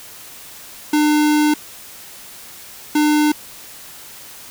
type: tone bursts at uneven times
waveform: square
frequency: 300 Hz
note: D4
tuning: 37 cents sharp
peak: -13 dBFS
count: 2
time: 0.93-1.54 / 2.95-3.32 s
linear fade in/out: 5 ms
effects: white hiss -38 dBFS RMS until 4.5 s